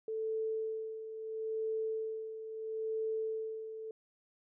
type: tone with tremolo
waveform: sine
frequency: 441 Hz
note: A4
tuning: 4 cents sharp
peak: -32 dBFS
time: 0.08-3.91 s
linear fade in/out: 2 ms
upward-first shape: sine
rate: 0.75 Hz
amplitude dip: 65%
effects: none